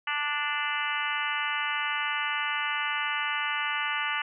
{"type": "harmonic tone", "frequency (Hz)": 293.7, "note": "D4", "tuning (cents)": 0, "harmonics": [3, 4, 5, 6, 7, 8, 9, 10], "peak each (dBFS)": [-36, -34, -34, -35, -34, -39, -36, -36], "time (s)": [0.07, 4.22], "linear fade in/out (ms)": 5, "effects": []}